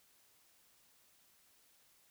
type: silence
effects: white hiss -69 dBFS RMS until 2.1 s